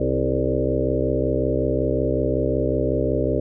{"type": "harmonic tone with a mistuned harmonic", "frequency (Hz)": 65.41, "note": "C2", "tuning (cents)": 0, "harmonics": [1, 2, 4, 5, 6, 7, 8, 9], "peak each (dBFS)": [-27, -27, -27, -27, -27, -27, -27, -27], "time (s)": [0, 3.4], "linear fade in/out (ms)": 5, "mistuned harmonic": 6, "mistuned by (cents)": 39, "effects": []}